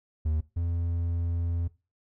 triangle tone pair in turn, 77.78 / 85.17 Hz, D#2 / F2, 0 / -43 cents, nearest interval major second, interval 157 cents, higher second, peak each -22 / -24 dBFS, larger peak first, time 0.25-0.41 / 0.56-1.68 s, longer second, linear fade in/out 10 ms, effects noise-tail reverb RT60 0.3 s tail -20 dB re dry

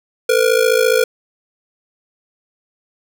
square ring-modulated tone, 477.6 Hz, A#4, 42 cents sharp, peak -9 dBFS, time 0.29-1.04 s, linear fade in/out 2 ms, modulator 27.3 Hz, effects 8-bit

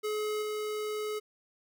square tone with level steps, 425 Hz, G#4, 40 cents sharp, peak -31 / -33 dBFS, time 0.03-1.2 s, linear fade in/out 20 ms, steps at 0.42 s, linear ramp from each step 2 ms, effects none

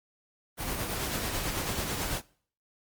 pink noise with tremolo, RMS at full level -31 dBFS, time 0.57-2.22 s, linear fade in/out 50 ms, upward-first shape sine, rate 9.1 Hz, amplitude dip 35%, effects noise-tail reverb RT60 0.5 s tail -22 dB re dry + Opus 32 kbps

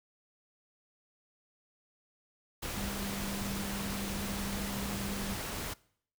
sine tone in noise, 198.9 Hz, G3, 25 cents sharp, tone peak -38 dBFS, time 2.76-5.35 s, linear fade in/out 10 ms, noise pink, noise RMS -38 dBFS, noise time 2.62-5.74 s, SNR -3 dB, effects noise-tail reverb RT60 0.6 s tail -22 dB re dry

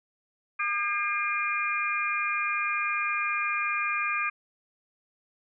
harmonic tone with a mistuned harmonic, 402.8 Hz, G4, 47 cents sharp, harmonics 3 / 4 / 5 / 6, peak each -30 / -33 / -36 / -29 dBFS, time 0.59-4.3 s, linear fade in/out 10 ms, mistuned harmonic 5, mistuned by +79 cents, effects none

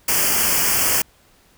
white band-stop noise, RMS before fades -18 dBFS, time 0.08-1.02 s, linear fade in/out 5 ms, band 3200 to 4600 Hz, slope 96 dB/octave, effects pink hiss -55 dBFS RMS until 1.57 s

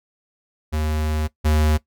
square tone pair in turn, 77 / 76.65 Hz, D#2 / D#2, -17 / -25 cents, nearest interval unison, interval 8 cents, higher first, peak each -21 / -16 dBFS, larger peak second, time 0.72-1.28 / 1.44-1.78 s, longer first, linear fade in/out 20 ms, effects noise-tail reverb RT60 0.1 s tail -18 dB re dry

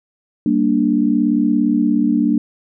sine chord, G minor, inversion none, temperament equal, 196 / 233.1 / 293.7 Hz, G3 / Bb3 / D4, 0 / 0 / 0 cents, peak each -20 / -16 / -16 dBFS, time 0.46-2.38 s, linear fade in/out 2 ms, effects none

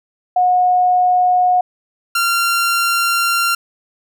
sine / sawtooth tone pair in turn, 726 / 1380 Hz, F#5 / F6, -33 / -21 cents, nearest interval major seventh, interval 1112 cents, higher second, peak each -10 dBFS, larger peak neither, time 0.36-1.61 / 2.15-3.55 s, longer second, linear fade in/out 5 ms, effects none

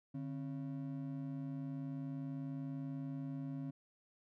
triangle ring-modulated tone, 207.7 Hz, G#3, in tune, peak -35 dBFS, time 0.14-3.71 s, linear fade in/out 10 ms, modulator 60.2 Hz, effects none

